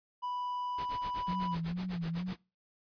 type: tone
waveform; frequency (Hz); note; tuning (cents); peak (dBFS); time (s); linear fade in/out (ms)
triangle; 987.8; B5; 0; -32; 0.22-1.56; 20
type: noise with tremolo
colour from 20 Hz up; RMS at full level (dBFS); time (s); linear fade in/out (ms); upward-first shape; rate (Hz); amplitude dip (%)
pink; -43; 0.78-2.38; 2; sine; 8; 100
type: tone with vibrato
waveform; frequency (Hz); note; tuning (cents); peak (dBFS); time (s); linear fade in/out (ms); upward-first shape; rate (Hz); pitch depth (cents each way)
sine; 174.61; F3; 0; -33; 1.28-2.33; 2; sine; 2.2; 100
effects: noise-tail reverb RT60 0.3 s tail -23 dB re dry + resampled to 11025 Hz